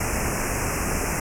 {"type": "band-stop noise", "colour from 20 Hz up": "pink", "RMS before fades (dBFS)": -25, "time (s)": [0, 1.2], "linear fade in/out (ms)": 5, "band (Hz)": [2700, 5300], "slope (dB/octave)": 96, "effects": ["low-pass 12000 Hz 12 dB/octave"]}